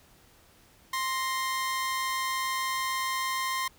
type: tone pair together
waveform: sawtooth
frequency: 1048.9 / 1864.7 Hz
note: C6 / A#6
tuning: +4 / 0 cents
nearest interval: minor seventh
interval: 996 cents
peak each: -25 / -33 dBFS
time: 0.93-3.68 s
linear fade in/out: 5 ms
effects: pink hiss -59 dBFS RMS until 3.78 s